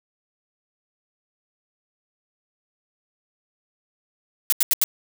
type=noise bursts; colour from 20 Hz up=blue; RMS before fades=-18 dBFS; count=4; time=4.5-4.839 s; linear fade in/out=0 ms; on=24 ms; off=81 ms; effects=none